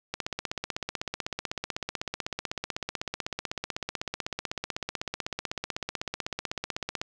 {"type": "click train", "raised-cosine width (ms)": 0.2, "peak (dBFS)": -14, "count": 111, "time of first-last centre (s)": [0.14, 7.015], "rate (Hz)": 16, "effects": []}